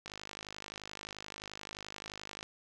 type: click train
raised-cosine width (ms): 0.2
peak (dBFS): -25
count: 123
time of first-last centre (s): 0.06-2.429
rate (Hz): 51.5
effects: none